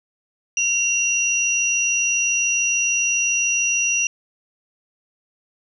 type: tone pair together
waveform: sine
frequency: 2753 / 5820 Hz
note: F7 / F#8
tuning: -25 / -29 cents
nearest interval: octave + minor second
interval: 1296 cents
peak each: -20 dBFS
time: 0.57-4.07 s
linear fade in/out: 2 ms
effects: none